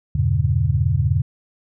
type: chord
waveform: sine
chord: E diminished seventh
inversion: none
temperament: just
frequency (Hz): 82.41 / 98.89 / 118.67 / 142.4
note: E2 / G2 / Bb2 / Db3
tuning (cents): 0 / +16 / +31 / +47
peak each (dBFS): -21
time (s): 0.15-1.22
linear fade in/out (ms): 5
effects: none